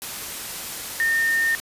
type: tone in noise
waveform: sine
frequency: 1823 Hz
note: A#6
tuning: 39 cents flat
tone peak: -18 dBFS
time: 1-1.55 s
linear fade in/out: 0 ms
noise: white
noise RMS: -32 dBFS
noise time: 0.02-1.6 s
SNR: +11 dB
effects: resampled to 32000 Hz